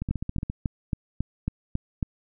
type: two click trains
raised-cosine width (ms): 5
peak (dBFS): -13 / -17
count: 8 / 8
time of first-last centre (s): 0.11-2.028 / 0.02-0.499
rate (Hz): 3.65 / 14.6
effects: none